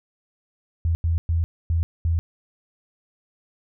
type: tone bursts at uneven times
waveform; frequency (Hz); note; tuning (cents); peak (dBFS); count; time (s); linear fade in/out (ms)
sine; 83; E2; +12; -18; 5; 0.85-0.95 / 1.04-1.18 / 1.29-1.44 / 1.7-1.83 / 2.05-2.19; 0
effects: none